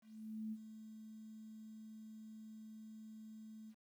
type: tone with ADSR envelope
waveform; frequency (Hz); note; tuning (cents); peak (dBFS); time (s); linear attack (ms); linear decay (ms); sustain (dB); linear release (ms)
sine; 218.2; A3; -14; -40; 0.01-3.75; 510; 49; -11; 55
effects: 12-bit